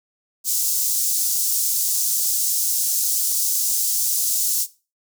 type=high-pass noise; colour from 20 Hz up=pink; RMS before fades=-21 dBFS; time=0.44-4.67 s; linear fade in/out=50 ms; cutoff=5900 Hz; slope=24 dB/octave; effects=noise-tail reverb RT60 0.3 s tail -17 dB re dry